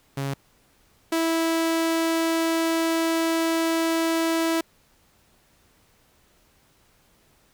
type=tone pair in turn; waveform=sawtooth; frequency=137.9 / 328 Hz; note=C#3 / E4; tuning=-9 / -9 cents; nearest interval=octave + minor third; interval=1500 cents; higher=second; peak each=-22 / -17 dBFS; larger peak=second; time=0.17-0.34 / 1.12-4.61 s; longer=second; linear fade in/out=5 ms; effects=pink hiss -61 dBFS RMS until 7.53 s